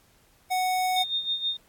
square tone, 740 Hz, F#5, in tune, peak -24 dBFS, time 0.5-1.04 s, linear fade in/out 20 ms
sine tone with tremolo, 3660 Hz, A#7, 32 cents flat, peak -23 dBFS, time 0.96-1.57 s, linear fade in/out 5 ms, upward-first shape sine, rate 6.3 Hz, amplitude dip 70%
effects pink hiss -61 dBFS RMS until 1.68 s + AAC 64 kbps

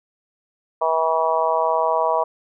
harmonic tone, 161.6 Hz, E3, 34 cents flat, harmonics 3 / 4 / 5 / 6 / 7, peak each -25 / -21 / -26 / -21 / -26 dBFS, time 0.81-2.24 s, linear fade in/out 10 ms, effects none

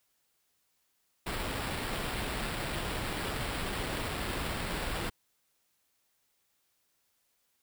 pink noise with sample-and-hold, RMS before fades -35 dBFS, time 1.26-5.1 s, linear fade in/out 10 ms, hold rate 6300 Hz, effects white hiss -75 dBFS RMS until 7.62 s

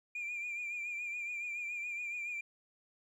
sine tone with vibrato, 2400 Hz, D7, 37 cents sharp, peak -35 dBFS, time 0.15-2.41 s, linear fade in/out 5 ms, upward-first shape triangle, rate 7.1 Hz, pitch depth 55 cents each way, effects tanh soft clip ceiling -35 dBFS + 12-bit

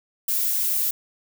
violet noise, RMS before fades -23 dBFS, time 0.28-0.91 s, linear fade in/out 5 ms, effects none

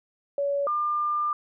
sine tone pair in turn, 565 / 1199.8 Hz, C#5 / D6, +33 / +37 cents, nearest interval octave + minor second, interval 1304 cents, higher second, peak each -23 dBFS, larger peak neither, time 0.38-0.67 / 0.67-1.33 s, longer second, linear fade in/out 2 ms, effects none

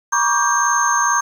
sine tone cluster, 955 / 1113 / 1175 / 1583 / 6360 Hz, A#5 / C#6 / D6 / G6 / G8, +42 / +7 / +1 / +17 / +24 cents, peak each -20 dBFS, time 0.12-1.21 s, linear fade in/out 10 ms, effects tanh soft clip ceiling -3 dBFS + 7-bit

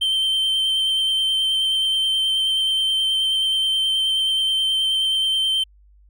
triangle tone with vibrato, 3116 Hz, G7, 11 cents flat, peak -16 dBFS, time 0.01-5.64 s, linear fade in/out 10 ms, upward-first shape sine, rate 9.4 Hz, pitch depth 13 cents each way, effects added 50 Hz sine -49 dBFS peak until 6.09 s

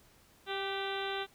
harmonic tone with a mistuned harmonic, 392.7 Hz, G4, 3 cents sharp, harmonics 1 / 2 / 3 / 4 / 5 / 6 / 7 / 8 / 9 / 10, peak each -38 / -40 / -44 / -42 / -46 / -48 / -47 / -46 / -44 / -47 dBFS, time 0.46-1.27 s, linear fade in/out 50 ms, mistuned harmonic 4, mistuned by -36 cents, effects pink hiss -63 dBFS RMS until 1.34 s

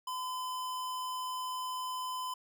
square tone, 1016 Hz, B5, 49 cents sharp, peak -36 dBFS, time 0.07-2.34 s, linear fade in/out 5 ms, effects none

